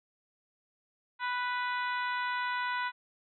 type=harmonic tone; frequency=493.9 Hz; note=B4; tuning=in tune; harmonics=2 / 3 / 4 / 5 / 6 / 7 / 8; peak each=-33 / -35 / -39 / -44 / -49 / -47 / -48 dBFS; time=1.19-2.92 s; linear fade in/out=50 ms; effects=none